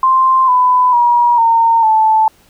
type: tone with pitch steps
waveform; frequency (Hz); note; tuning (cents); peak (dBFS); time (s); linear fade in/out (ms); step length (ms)
sine; 1046.5 / 1001 / 957.4 / 915.8 / 875.9; C6 / B5 / A#5 / A#5 / A5; 0 / +23 / +46 / -31 / -8; -7; 0.03-2.28; 2; 450
effects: pink hiss -50 dBFS RMS until 2.49 s